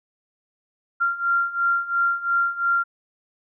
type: beating tone pair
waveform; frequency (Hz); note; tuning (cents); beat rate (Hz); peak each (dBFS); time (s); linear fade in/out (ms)
sine; 1383 / 1385.9; F6 / F6; -17 / -14; 2.9; -24 / -21; 1-2.84; 20
effects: none